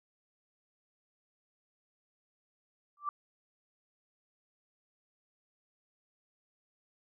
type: tone with exponential growth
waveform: sine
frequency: 1171 Hz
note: D6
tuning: 5 cents flat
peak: -27 dBFS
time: 2.97-3.09 s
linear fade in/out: 2 ms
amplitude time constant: 24 ms
effects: none